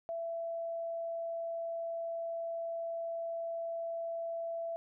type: tone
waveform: sine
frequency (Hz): 668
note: E5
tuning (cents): +23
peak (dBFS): -35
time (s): 0.09-4.76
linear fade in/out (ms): 0
effects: none